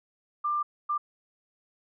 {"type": "tone bursts at uneven times", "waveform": "sine", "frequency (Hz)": 1190, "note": "D6", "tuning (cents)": 22, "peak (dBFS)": -25, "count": 2, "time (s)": [[0.44, 0.63], [0.89, 0.98]], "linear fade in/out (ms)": 10, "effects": []}